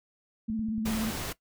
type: tone with vibrato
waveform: sine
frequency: 220 Hz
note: A3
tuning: in tune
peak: -28 dBFS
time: 0.48-1.11 s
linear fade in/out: 10 ms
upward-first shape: triangle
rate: 17 Hz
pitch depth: 65 cents each way
type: click train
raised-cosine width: 5 ms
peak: -30 dBFS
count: 5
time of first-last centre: 0.5-0.874 s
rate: 10.7 Hz
type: noise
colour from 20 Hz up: pink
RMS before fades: -35 dBFS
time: 0.85-1.33 s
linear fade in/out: 10 ms
effects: noise-tail reverb RT60 0.1 s tail -18 dB re dry